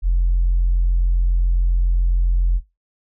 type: tone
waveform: sine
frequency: 43.65 Hz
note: F1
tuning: in tune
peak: -12 dBFS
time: 0.02-2.61 s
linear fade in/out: 50 ms
effects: noise-tail reverb RT60 0.2 s tail -18 dB re dry + tanh soft clip ceiling -10 dBFS